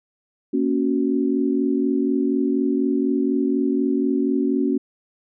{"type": "chord", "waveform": "sine", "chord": "F# major", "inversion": "first", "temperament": "equal", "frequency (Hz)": [233.1, 277.2, 370], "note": ["A#3", "C#4", "F#4"], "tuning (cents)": [0, 0, 0], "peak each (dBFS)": [-23, -20, -24], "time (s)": [0.53, 4.78], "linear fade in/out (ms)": 10, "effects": []}